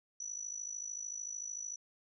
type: tone with amplitude modulation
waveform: sine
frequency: 5920 Hz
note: F#8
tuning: in tune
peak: -36 dBFS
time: 0.2-1.76 s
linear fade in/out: 5 ms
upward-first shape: sine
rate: 53.4 Hz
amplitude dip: 80%
effects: none